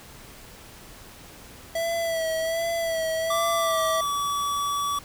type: tone with vibrato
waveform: square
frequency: 658 Hz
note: E5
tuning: 3 cents flat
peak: -25 dBFS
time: 1.75-4.01 s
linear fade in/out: 5 ms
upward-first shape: sine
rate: 1.3 Hz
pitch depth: 38 cents each way
type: tone with pitch glide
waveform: square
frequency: 1170 to 1144.6 Hz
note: D6 to D6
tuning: -7 to -45 cents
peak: -25 dBFS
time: 3.3-4.99 s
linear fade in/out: 5 ms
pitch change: -38 cents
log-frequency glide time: 3.9-4.1 s
effects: pink hiss -46 dBFS RMS until 5.04 s